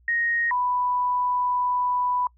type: tone pair in turn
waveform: sine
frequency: 1869 / 990.1 Hz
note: A#6 / B5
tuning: +4 / +4 cents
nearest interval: major seventh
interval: 1100 cents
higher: first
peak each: -21 dBFS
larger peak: neither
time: 0.08-0.51 / 0.51-2.27 s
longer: second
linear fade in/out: 2 ms
effects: noise-tail reverb RT60 0.1 s tail -25 dB re dry + added 60 Hz sine -55 dBFS peak until 2.37 s